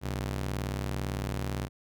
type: ring-modulated tone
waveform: sawtooth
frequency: 97.9 Hz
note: G2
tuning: 2 cents flat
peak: -24 dBFS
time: 0.01-1.69 s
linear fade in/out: 50 ms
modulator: 29.1 Hz
effects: none